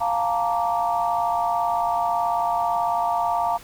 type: chord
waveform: sine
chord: Bb major seventh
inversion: second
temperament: just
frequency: 699.2 / 874.1 / 932.3 / 1165.4 Hz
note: F5 / A5 / Bb5 / D6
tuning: +2 / -12 / 0 / -14 cents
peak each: -23 / -29 / -24 / -29 dBFS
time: 0-3.58 s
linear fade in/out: 20 ms
effects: pink hiss -45 dBFS RMS until 3.63 s